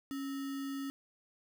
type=tone with sample-and-hold; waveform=sine; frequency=275.1 Hz; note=C#4; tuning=13 cents flat; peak=-36 dBFS; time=0.11-0.9 s; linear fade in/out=0 ms; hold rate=1575 Hz; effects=none